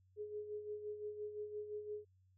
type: tone with tremolo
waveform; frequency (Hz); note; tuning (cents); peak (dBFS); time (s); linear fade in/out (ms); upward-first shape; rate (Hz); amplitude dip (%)
sine; 419.8; G#4; +19; -40; 0.16-2.05; 50; sine; 5.8; 60
effects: added 93 Hz sine -68 dBFS peak until 2.37 s